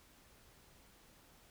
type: silence
effects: pink hiss -64 dBFS RMS until 1.5 s